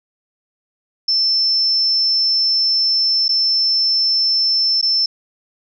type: tone with dropouts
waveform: sine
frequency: 5320 Hz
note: E8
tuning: 15 cents sharp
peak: -13 dBFS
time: 1.08-5.06 s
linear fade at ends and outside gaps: 5 ms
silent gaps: 3.282-3.29 / 4.814-4.826 s
effects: none